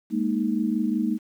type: chord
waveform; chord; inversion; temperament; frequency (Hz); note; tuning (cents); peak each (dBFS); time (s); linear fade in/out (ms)
sine; Ab suspended second; none; equal; 207.7 / 233.1 / 311.1; Ab3 / Bb3 / Eb4; 0 / 0 / 0; -26 / -25 / -27; 0.1-1.19; 50
effects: 9-bit